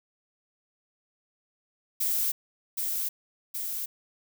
violet noise with echo, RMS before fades -27 dBFS, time 2-2.32 s, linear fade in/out 10 ms, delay 770 ms, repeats 2, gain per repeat -3 dB, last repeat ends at 3.86 s, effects none

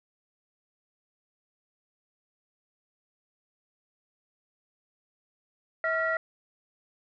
sine tone cluster, 647 / 1382 / 1926 Hz, E5 / F6 / B6, -32 / -19 / -44 cents, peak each -29 dBFS, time 5.84-6.17 s, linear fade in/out 2 ms, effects tanh soft clip ceiling -15 dBFS

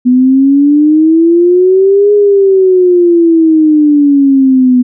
sine exponential two-way sweep, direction up then down, 246.9 to 415.3 to 246.9 Hz, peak -3 dBFS, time 0.05-4.83 s, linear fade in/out 20 ms, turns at 2.13 s, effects none

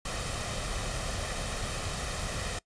pink noise with comb filter, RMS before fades -34 dBFS, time 0.05-2.59 s, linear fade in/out 5 ms, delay 1.6 ms, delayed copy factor +0.5, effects noise-tail reverb RT60 0.1 s tail -21 dB re dry + resampled to 22050 Hz

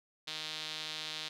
sawtooth tone with band-pass filter, 155.56 Hz, D#3, in tune, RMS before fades -41 dBFS, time 0.27-1.29 s, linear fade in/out 10 ms, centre 3800 Hz, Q 2.9, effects none

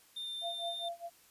triangle tone with vibrato, 3600 Hz, A7, 39 cents sharp, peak -37 dBFS, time 0.16-0.89 s, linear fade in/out 10 ms, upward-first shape triangle, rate 3.7 Hz, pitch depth 9 cents each way
sine tone with tremolo, 685 Hz, F5, 34 cents flat, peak -35 dBFS, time 0.41-1.1 s, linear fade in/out 50 ms, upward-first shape sine, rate 4.8 Hz, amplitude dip 95%
effects white hiss -63 dBFS RMS until 1.3 s + resampled to 32000 Hz

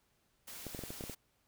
white noise, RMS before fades -48 dBFS, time 0.47-1.15 s, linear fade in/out 10 ms
clicks, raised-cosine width 2 ms, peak -29 dBFS, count 8, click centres 0.667 / 0.748 / 0.791 / 0.837 / 0.905 / 1.009 / 1.039 / 1.097 s
effects pink hiss -75 dBFS RMS until 1.47 s

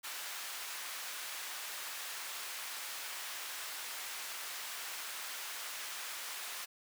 pink high-pass noise, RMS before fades -43 dBFS, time 0.03-6.66 s, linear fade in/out 20 ms, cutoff 1200 Hz, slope 12 dB/octave, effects none

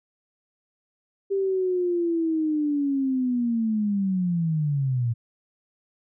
sine linear sweep, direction down, 395.9 to 113.7 Hz, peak -21 dBFS, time 1.3-5.14 s, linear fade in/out 20 ms, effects none

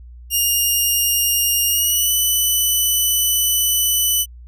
5% pulse tone with pitch glide, 2830 to 2988 Hz, F7 to F#7, +22 to +16 cents, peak -7 dBFS, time 0.3-4.26 s, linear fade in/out 50 ms, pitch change +94 cents, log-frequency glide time 1.67-2.11 s, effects added 60 Hz sine -36 dBFS peak until 4.47 s

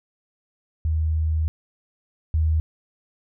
sine tone pair in turn, 78.9 / 78.9 Hz, D#2 / D#2, +25 / +25 cents, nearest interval unison, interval 0 cents, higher neither, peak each -19 / -17 dBFS, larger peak second, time 0.85-1.48 / 2.34-2.6 s, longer first, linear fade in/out 0 ms, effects none

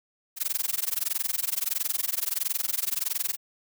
blue noise with amplitude modulation, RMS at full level -25 dBFS, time 0.36-3.37 s, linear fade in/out 50 ms, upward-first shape sine, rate 21.5 Hz, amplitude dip 100%, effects none

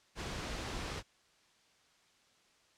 pink noise, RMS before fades -40 dBFS, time 0.15-1.03 s, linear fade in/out 50 ms, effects white hiss -68 dBFS RMS until 2.77 s + low-pass 6000 Hz 12 dB/octave

